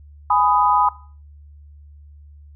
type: chord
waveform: sine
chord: G# minor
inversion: none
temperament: just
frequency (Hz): 830.6 / 996.7 / 1245.9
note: G#5 / B5 / D#6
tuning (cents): 0 / +16 / +2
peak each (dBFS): -18 / -17 / -19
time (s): 0.3-0.89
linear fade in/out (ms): 5
effects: noise-tail reverb RT60 0.4 s tail -18 dB re dry + added 73 Hz sine -41 dBFS peak until 2.55 s